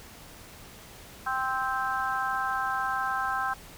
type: harmonic tone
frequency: 261.6 Hz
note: C4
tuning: in tune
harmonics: 3 / 4 / 5 / 6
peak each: -32 / -32 / -32 / -32 dBFS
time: 1.26-3.54 s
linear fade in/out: 10 ms
effects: pink hiss -48 dBFS RMS until 3.77 s